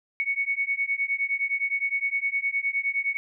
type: beating tone pair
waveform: sine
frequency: 2217 / 2226.7 Hz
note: C#7 / C#7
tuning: 0 / +7 cents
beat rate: 9.7 Hz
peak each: -27 dBFS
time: 0.2-3.17 s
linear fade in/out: 0 ms
effects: none